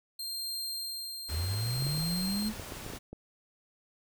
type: tone with tremolo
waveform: sawtooth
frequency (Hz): 4186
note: C8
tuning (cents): 0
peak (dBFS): -31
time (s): 0.19-2.49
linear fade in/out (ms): 5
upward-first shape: sine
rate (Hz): 0.66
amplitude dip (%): 45
type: noise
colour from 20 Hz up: pink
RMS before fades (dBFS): -43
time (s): 1.28-2.99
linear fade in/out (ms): 20
type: linear sweep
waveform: sine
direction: up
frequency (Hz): 71.2 to 222.7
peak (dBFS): -30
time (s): 1.29-2.54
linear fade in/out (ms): 50
type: clicks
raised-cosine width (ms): 2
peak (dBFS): -29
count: 10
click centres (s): 1.345 / 1.823 / 1.867 / 1.978 / 2.597 / 2.722 / 2.864 / 2.902 / 2.936 / 3.13
effects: none